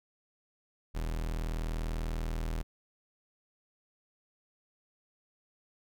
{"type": "tone", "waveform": "40% pulse", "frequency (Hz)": 40.29, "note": "E1", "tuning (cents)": -39, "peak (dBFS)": -31, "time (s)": [0.94, 2.63], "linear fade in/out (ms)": 20, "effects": []}